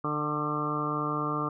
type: harmonic tone with a mistuned harmonic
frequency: 149.2 Hz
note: D3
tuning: 28 cents sharp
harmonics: 1 / 2 / 3 / 4 / 5 / 6 / 7 / 8 / 9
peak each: -35 / -34 / -37 / -41 / -42 / -42 / -37 / -31 / -41 dBFS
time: 0.04-1.49 s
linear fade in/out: 5 ms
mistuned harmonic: 7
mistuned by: +42 cents
effects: none